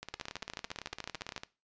two click trains, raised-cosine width 0.2 ms, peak -20 / -23 dBFS, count 18 / 26, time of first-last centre 0.14-1.363 / 0.03-1.434 s, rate 13.9 / 17.8 Hz, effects noise-tail reverb RT60 0.3 s tail -19 dB re dry + resampled to 16000 Hz

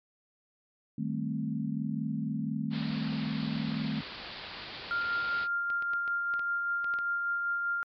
sine chord, A half-diminished seventh, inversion second, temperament equal, 155.56 / 196 / 220 / 261.6 Hz, Eb3 / G3 / A3 / C4, 0 / 0 / 0 / 0 cents, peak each -35 / -38 / -33 / -37 dBFS, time 0.98-4.01 s, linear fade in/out 5 ms
white low-pass noise, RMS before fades -43 dBFS, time 2.7-5.48 s, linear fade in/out 50 ms, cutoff 4800 Hz, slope 96 dB/octave
sine tone with tremolo, 1396.9 Hz, F6, in tune, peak -27 dBFS, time 4.91-7.83 s, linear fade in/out 0 ms, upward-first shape sine, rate 5.1 Hz, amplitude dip 25%
clicks, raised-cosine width 0.3 ms, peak -29 dBFS, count 9, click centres 5.702 / 5.824 / 5.935 / 6.078 / 6.339 / 6.394 / 6.844 / 6.939 / 6.988 s
effects MP3 96 kbps

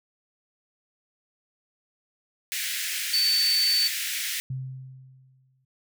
pink high-pass noise, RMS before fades -30 dBFS, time 2.52-4.4 s, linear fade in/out 0 ms, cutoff 1700 Hz, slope 48 dB/octave
sine tone, 4525 Hz, C#8, 35 cents sharp, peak -20 dBFS, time 3.13-3.88 s, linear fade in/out 10 ms
sine tone with exponential decay, 130.81 Hz, C3, in tune, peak -27 dBFS, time 4.5-5.65 s, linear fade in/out 5 ms, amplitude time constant 250 ms
effects none

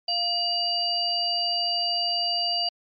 sine tone cluster, 698 / 2875 / 4682 Hz, F5 / F7 / D8, -1 / +50 / -6 cents, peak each -30 / -30 / -24 dBFS, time 0.08-2.69 s, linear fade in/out 5 ms, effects MP3 48 kbps

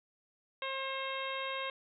harmonic tone, 535 Hz, C5, 38 cents sharp, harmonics 1 / 2 / 3 / 4 / 5 / 6 / 7, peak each -41 / -40 / -45 / -43 / -44 / -46 / -45 dBFS, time 0.62-1.7 s, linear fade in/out 2 ms, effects none

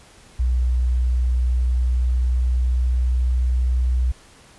sine tone with pitch glide, 61.74 to 62.31 Hz, B1 to B1, 0 to +16 cents, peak -16 dBFS, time 0.39-4.12 s, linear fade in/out 10 ms, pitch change +16 cents, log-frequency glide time 1.54-3.57 s, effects pink hiss -49 dBFS RMS until 4.58 s + resampled to 24000 Hz

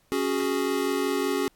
square chord, C# suspended fourth, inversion none, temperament equal, 277.2 / 370 / 415.3 Hz, C#4 / F#4 / G#4, 0 / 0 / 0 cents, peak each -29 dBFS, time 0.12-1.48 s, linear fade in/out 0 ms, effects pink hiss -65 dBFS RMS until 1.55 s + AAC 64 kbps

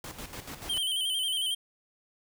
pink noise with tremolo, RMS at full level -40 dBFS, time 0.04-0.78 s, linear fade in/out 2 ms, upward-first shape square, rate 6.9 Hz, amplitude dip 60%
square tone with vibrato, 3105 Hz, G7, 17 cents flat, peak -28 dBFS, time 0.69-1.55 s, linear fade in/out 10 ms, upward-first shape square, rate 11 Hz, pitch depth 44 cents each way
effects none

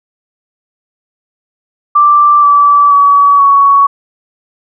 sine tone with pitch steps, 1174.7 / 1155.9 / 1137.3 / 1119.1 Hz, D6 / D6 / C#6 / C#6, 0 / -28 / +44 / +16 cents, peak -3 dBFS, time 1.95-3.87 s, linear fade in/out 10 ms, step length 480 ms, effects none

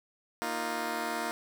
10% pulse chord, Bb suspended fourth, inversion none, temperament just, 233.1 / 310.8 / 349.6 Hz, Bb3 / Eb4 / F4, 0 / -2 / +2 cents, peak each -29 dBFS, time 0.42-1.31 s, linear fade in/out 0 ms, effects none

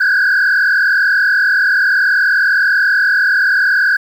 sine tone with frequency modulation, 1568 Hz, G6, in tune, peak -7 dBFS, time 0-3.97 s, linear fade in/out 10 ms, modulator 40.6 Hz, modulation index 2.2, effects tanh soft clip ceiling -8 dBFS + 7-bit

